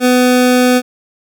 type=tone; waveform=25% pulse; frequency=250 Hz; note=B3; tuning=21 cents sharp; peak=-4 dBFS; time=0-0.82 s; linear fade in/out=50 ms; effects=none